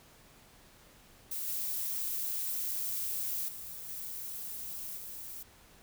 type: noise with level steps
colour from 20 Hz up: violet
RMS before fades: -37 / -35 / -44 / -41 / -44 dBFS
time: 1.31-5.43 s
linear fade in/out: 5 ms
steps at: 1.47 / 3.48 / 3.89 / 4.97 s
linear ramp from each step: 5 ms
effects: pink hiss -59 dBFS RMS until 5.82 s